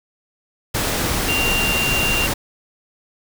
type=tone in noise; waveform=sine; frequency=2776 Hz; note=F7; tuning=11 cents flat; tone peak=-19 dBFS; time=1.28-2.27 s; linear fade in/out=10 ms; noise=pink; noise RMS=-21 dBFS; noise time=0.74-2.34 s; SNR=-1 dB; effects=none